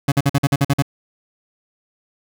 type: tone bursts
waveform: 30% pulse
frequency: 140 Hz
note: C#3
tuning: 18 cents sharp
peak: -10 dBFS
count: 9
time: 0.08-0.823 s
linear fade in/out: 5 ms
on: 39 ms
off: 49 ms
effects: none